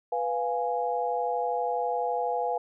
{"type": "chord", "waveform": "sine", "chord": "F diminished", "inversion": "second", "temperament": "equal", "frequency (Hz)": [493.9, 698.5, 830.6], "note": ["Cb5", "F5", "Ab5"], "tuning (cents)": [0, 0, 0], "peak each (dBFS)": -30, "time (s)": [0.12, 2.58], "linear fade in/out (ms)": 5, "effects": []}